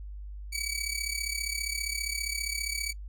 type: tone with amplitude modulation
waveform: 15% pulse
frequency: 2278 Hz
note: C#7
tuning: 47 cents sharp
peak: -21 dBFS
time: 0.52-2.93 s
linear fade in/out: 20 ms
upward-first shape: sine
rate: 35 Hz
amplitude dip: 80%
effects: noise-tail reverb RT60 0.1 s tail -23 dB re dry + added 50 Hz sine -38 dBFS peak until 3.08 s